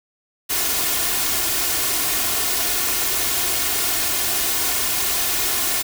white noise with comb filter, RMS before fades -21 dBFS, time 0.49-5.83 s, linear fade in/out 20 ms, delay 2.8 ms, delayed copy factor +0.55, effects none

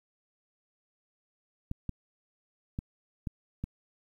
clicks, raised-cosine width 5 ms, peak -21 dBFS, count 5, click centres 1.714 / 1.893 / 2.789 / 3.272 / 3.64 s, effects 10-bit

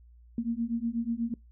sine beating tone pair, 228.2 / 236.4 Hz, A#3 / A#3, -37 / +24 cents, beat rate 8.2 Hz, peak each -31 dBFS, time 0.38-1.34 s, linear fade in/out 2 ms, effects noise-tail reverb RT60 0.2 s tail -25 dB re dry + added 59 Hz sine -52 dBFS peak until 1.51 s

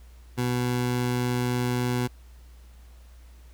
20% pulse tone, 123.47 Hz, B2, in tune, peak -19 dBFS, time 0.37-2.08 s, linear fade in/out 20 ms, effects added 60 Hz sine -46 dBFS peak until 3.53 s + pink hiss -60 dBFS RMS until 3.53 s

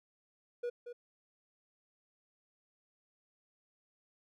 triangle tone with echo, 482.9 Hz, B4, 39 cents flat, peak -32 dBFS, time 0.63-0.7 s, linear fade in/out 10 ms, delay 230 ms, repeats 1, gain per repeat -9 dB, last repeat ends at 0.93 s, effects none

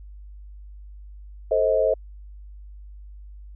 sine chord, A diminished, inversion none, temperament just, 440 / 528 / 633.6 Hz, A4 / C5 / Eb5, 0 / +16 / +31 cents, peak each -24 / -21 / -21 dBFS, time 1.51-1.94 s, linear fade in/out 5 ms, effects added 50 Hz sine -39 dBFS peak until 3.55 s

